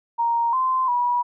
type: tone with pitch steps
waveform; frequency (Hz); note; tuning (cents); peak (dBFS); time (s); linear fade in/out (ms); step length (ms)
sine; 934 / 1036 / 971; A#5 / C6 / B5; +3 / -17 / -30; -18; 0.18-1.23; 20; 350
effects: none